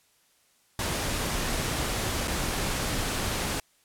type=noise with dropouts; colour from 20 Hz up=pink; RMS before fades=-29 dBFS; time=0.79-3.6 s; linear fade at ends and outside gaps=2 ms; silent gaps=2.275-2.279 s; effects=white hiss -65 dBFS RMS until 3.84 s + low-pass 12000 Hz 12 dB/octave